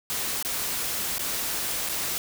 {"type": "noise with dropouts", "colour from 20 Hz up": "white", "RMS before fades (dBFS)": -29, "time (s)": [0.1, 2.18], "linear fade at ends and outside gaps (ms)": 0, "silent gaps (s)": [[0.426, 0.449], [1.182, 1.193], [1.889, 1.895]], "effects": []}